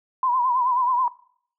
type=tone with vibrato; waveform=sine; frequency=999 Hz; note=B5; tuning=20 cents sharp; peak=-18 dBFS; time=0.23-1.08 s; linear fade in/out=2 ms; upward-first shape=triangle; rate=9.3 Hz; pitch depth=100 cents each way; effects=noise-tail reverb RT60 0.6 s tail -21 dB re dry